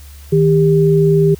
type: tone pair together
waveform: sine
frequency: 157.8 / 397.6 Hz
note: D#3 / G4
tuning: +25 / +25 cents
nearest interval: octave + major third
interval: 1600 cents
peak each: -11 dBFS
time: 0.32-1.35 s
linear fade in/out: 10 ms
effects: added 71 Hz sine -34 dBFS peak until 1.39 s + white hiss -44 dBFS RMS until 1.39 s